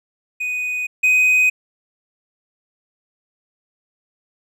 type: tone pair in turn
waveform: triangle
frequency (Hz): 2489 / 2505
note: D#7 / D#7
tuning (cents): 0 / +11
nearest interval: unison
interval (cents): 11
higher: second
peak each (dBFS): -19 / -10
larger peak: second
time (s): 0.4-0.87 / 1.03-1.5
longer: neither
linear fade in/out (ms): 10
effects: none